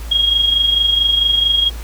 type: tone with amplitude modulation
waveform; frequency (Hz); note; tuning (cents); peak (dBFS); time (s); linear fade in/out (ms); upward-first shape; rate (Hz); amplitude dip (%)
sine; 3271; G#7; -27; -9; 0.11-1.7; 10; sine; 24.5; 55
effects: added 56 Hz sine -25 dBFS peak until 1.83 s + pink hiss -37 dBFS RMS until 1.83 s